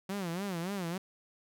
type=tone with vibrato; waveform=sawtooth; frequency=183.6 Hz; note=F#3; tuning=13 cents flat; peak=-30 dBFS; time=0.09-0.98 s; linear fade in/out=5 ms; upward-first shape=sine; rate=3.5 Hz; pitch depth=180 cents each way; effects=none